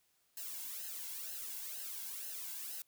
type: noise with flanger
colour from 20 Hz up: blue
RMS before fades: -44 dBFS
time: 0.37-2.82 s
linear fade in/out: 2 ms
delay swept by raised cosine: 0.85 to 1.67 ms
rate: 2.1 Hz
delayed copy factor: -0.8
effects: white hiss -75 dBFS RMS until 2.87 s